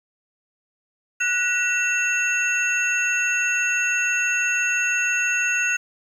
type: tone cluster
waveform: sine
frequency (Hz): 1474 / 1920 / 2693 / 6560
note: F#6 / B6 / E7 / G#8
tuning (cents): -7 / -49 / +36 / -22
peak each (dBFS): -23 / -31 / -22 / -29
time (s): 1.2-5.77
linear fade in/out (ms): 10
effects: 8-bit